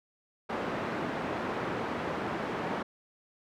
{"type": "band-pass noise", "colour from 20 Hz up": "pink", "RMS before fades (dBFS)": -34, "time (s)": [0.49, 2.83], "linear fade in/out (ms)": 10, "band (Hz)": [200, 1600], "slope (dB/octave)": 12, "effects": []}